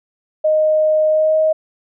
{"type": "tone with pitch glide", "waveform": "sine", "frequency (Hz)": [620, 628.3], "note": ["D#5", "D#5"], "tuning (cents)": [-6, 17], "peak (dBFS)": -11, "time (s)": [0.44, 1.53], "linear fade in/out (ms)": 10, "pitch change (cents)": 23, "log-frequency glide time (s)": [1.09, 1.37], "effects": []}